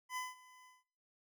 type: tone with ADSR envelope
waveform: 25% pulse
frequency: 1009 Hz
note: B5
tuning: 37 cents sharp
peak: -34 dBFS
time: 0.09-0.84 s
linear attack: 76 ms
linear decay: 180 ms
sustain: -21 dB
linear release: 180 ms
effects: noise-tail reverb RT60 0.5 s tail -18 dB re dry